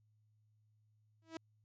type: tone with exponential growth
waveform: sawtooth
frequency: 324.8 Hz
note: E4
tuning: 26 cents flat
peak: -36 dBFS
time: 1.22-1.37 s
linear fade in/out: 2 ms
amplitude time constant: 31 ms
effects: added 107 Hz sine -70 dBFS peak until 1.64 s + resampled to 16000 Hz